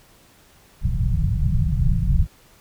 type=low-pass noise; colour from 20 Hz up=pink; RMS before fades=-19 dBFS; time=0.81-2.27 s; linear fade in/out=50 ms; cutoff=180 Hz; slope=96 dB/octave; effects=pink hiss -53 dBFS RMS until 2.6 s